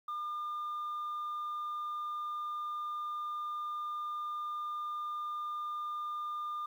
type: tone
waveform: sine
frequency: 1205 Hz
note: D6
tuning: 44 cents sharp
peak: -33 dBFS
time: 0.08-6.66 s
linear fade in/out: 5 ms
effects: tanh soft clip ceiling -34 dBFS + 11-bit